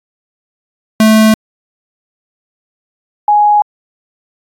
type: tone pair in turn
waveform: square / sine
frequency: 218.3 / 833 Hz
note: A3 / G#5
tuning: -13 / +5 cents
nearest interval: octave + major seventh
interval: 2318 cents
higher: second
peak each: -5 dBFS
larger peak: neither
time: 1-1.34 / 3.28-3.62 s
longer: neither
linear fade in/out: 2 ms
effects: AAC 64 kbps